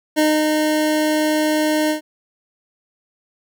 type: tone with ADSR envelope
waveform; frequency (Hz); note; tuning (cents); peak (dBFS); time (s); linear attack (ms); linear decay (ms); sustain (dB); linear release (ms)
25% pulse; 307; D#4; -23; -9; 0.16-2.01; 27; 240; -3; 110
effects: none